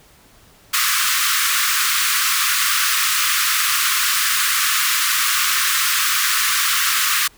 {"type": "high-pass noise", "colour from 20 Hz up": "pink", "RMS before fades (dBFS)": -18, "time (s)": [0.73, 7.28], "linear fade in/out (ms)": 10, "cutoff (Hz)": 1100, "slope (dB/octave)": 96, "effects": ["pink hiss -50 dBFS RMS until 7.37 s"]}